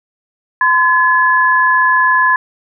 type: tone pair together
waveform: sine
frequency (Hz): 1022 / 1705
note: C6 / G#6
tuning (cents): -41 / +45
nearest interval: major sixth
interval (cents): 886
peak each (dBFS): -11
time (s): 0.61-2.36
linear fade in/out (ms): 2
effects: none